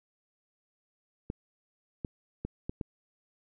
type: clicks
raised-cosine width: 3 ms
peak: -21 dBFS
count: 5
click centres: 1.301 / 2.048 / 2.45 / 2.695 / 2.812 s
effects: none